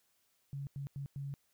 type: tone bursts at uneven times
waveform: sine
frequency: 139.6 Hz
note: C#3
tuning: 13 cents sharp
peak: -38 dBFS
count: 4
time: 0.53-0.67 / 0.76-0.87 / 0.96-1.06 / 1.16-1.34 s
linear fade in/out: 0 ms
effects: white hiss -75 dBFS RMS until 1.53 s